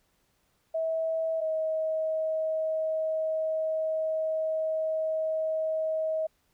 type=tone pair in turn; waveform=sine; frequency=647 / 634.1 Hz; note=E5 / D#5; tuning=-32 / +33 cents; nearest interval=unison; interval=35 cents; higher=first; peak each=-26 dBFS; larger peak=neither; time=0.74-1.41 / 1.41-6.27 s; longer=second; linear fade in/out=10 ms; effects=pink hiss -71 dBFS RMS until 6.53 s